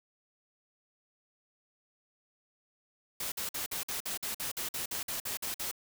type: noise bursts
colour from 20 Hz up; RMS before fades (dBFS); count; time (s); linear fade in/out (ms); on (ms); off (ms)
white; -36; 15; 3.2-5.714; 5; 120; 51
effects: none